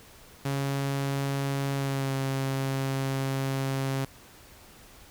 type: tone with pitch glide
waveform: sawtooth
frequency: 138.3 to 135.06 Hz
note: C#3 to C#3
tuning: -4 to -45 cents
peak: -23 dBFS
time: 0.45-4.05 s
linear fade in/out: 5 ms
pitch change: -41 cents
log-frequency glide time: 1.74-2.14 s
effects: pink hiss -52 dBFS RMS until 5.1 s